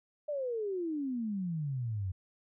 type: exponential sweep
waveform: sine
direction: down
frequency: 609 to 89.8 Hz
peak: -32 dBFS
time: 0.28-2.12 s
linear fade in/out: 10 ms
effects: none